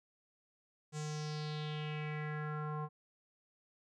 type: tone with low-pass filter sweep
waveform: square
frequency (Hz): 151.7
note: D#3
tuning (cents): -44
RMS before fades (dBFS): -40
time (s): 0.92-2.89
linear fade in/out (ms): 50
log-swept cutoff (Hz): 7600 to 1000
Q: 3.8
effects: none